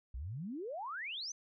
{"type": "exponential sweep", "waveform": "sine", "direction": "up", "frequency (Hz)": [54.9, 6300], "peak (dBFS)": -39, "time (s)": [0.14, 1.32], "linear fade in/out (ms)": 5, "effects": []}